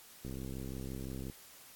click train, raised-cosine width 3 ms, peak -30 dBFS, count 70, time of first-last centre 0.25-1.299 s, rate 65.8 Hz, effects white hiss -56 dBFS RMS until 1.75 s + AAC 64 kbps

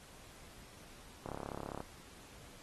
click train, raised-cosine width 1 ms, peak -28 dBFS, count 20, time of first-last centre 1.26-1.804 s, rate 34.9 Hz, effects pink hiss -57 dBFS RMS until 2.62 s + AAC 32 kbps

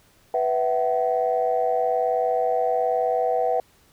sine chord, B suspended fourth, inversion none, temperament equal with one note detuned, 493.9 / 659.3 / 758.2 Hz, B4 / E5 / F#5, 0 / 0 / +42 cents, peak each -23 / -24 / -23 dBFS, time 0.34-3.6 s, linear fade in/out 2 ms, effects tanh soft clip ceiling -11 dBFS + pink hiss -58 dBFS RMS until 3.92 s

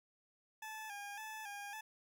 20% pulse tone with vibrato, 840 Hz, G#5, 19 cents sharp, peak -40 dBFS, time 0.62-1.81 s, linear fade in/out 5 ms, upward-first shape square, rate 1.8 Hz, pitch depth 61 cents each way, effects none

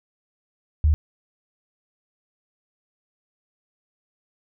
sine tone, 75.8 Hz, D#2, 45 cents flat, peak -14 dBFS, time 0.84-0.94 s, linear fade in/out 0 ms, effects none

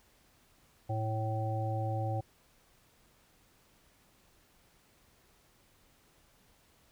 harmonic tone, 110 Hz, A2, in tune, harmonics 1 / 3 / 5 / 7, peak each -32 / -43 / -40 / -38 dBFS, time 0.89-2.21 s, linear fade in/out 10 ms, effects pink hiss -66 dBFS RMS until 6.91 s

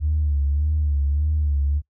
sine tone with vibrato, 73.42 Hz, D2, in tune, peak -17 dBFS, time 0-1.82 s, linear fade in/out 50 ms, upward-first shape sine, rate 1.7 Hz, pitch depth 76 cents each way, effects noise-tail reverb RT60 0.1 s tail -23 dB re dry + tanh soft clip ceiling -13 dBFS

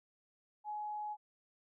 sine tone, 842 Hz, G#5, 24 cents sharp, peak -38 dBFS, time 0.64-1.17 s, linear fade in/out 50 ms, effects none

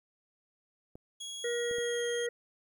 clicks, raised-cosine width 2 ms, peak -34 dBFS, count 3, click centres 0.955 / 1.712 / 1.784 s
25% pulse tone with pitch glide, 3322 to 3233 Hz, G#7 to G#7, 0 to -47 cents, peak -35 dBFS, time 1.2-2.27 s, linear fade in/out 10 ms, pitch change -47 cents, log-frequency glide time 1.53-2.07 s
harmonic tone, 476.2 Hz, A#4, 37 cents sharp, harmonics 1 / 3 / 4, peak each -31 / -45 / -39 dBFS, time 1.44-2.29 s, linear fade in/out 5 ms
effects 11-bit

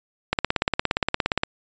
click train, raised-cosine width 0.3 ms, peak -4 dBFS, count 20, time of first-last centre 0.33-1.435 s, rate 17.2 Hz, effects resampled to 16000 Hz

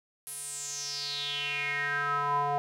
square tone with band-pass filter sweep, 143.9 Hz, D3, 35 cents flat, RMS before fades -32 dBFS, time 0.27-2.58 s, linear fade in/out 0 ms, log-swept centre 11000 to 780 Hz, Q 6.2, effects none

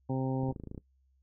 harmonic tone, 131.6 Hz, C3, 10 cents sharp, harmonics 1 / 2 / 3 / 4 / 5 / 6 / 7, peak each -32 / -33 / -40 / -40 / -51 / -42 / -46 dBFS, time 0.09-0.52 s, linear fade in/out 10 ms
clicks, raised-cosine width 3 ms, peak -29 dBFS, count 10, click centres 0.434 / 0.488 / 0.524 / 0.562 / 0.599 / 0.637 / 0.673 / 0.714 / 0.747 / 0.778 s
effects noise-tail reverb RT60 0.1 s tail -19 dB re dry + added 66 Hz sine -66 dBFS peak until 1.22 s

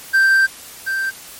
triangle tone pair in turn, 1568 / 1568 Hz, G6 / G6, 0 / 0 cents, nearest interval unison, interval 0 cents, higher neither, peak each -8 / -16 dBFS, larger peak first, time 0.13-0.47 / 0.86-1.11 s, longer first, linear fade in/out 20 ms, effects white hiss -37 dBFS RMS until 1.39 s + MP3 64 kbps

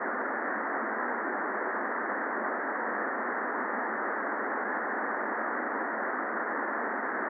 white band-pass noise, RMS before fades -32 dBFS, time 0-7.29 s, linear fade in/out 10 ms, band 210 to 1900 Hz, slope 96 dB/octave, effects none

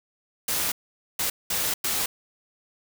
white noise bursts at uneven times, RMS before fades -26 dBFS, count 4, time 0.48-0.72 / 1.19-1.3 / 1.5-1.74 / 1.84-2.06 s, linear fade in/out 5 ms, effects none

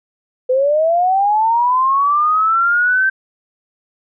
sine linear sweep, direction up, 499.4 to 1565 Hz, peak -11 dBFS, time 0.49-3.1 s, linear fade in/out 10 ms, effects none

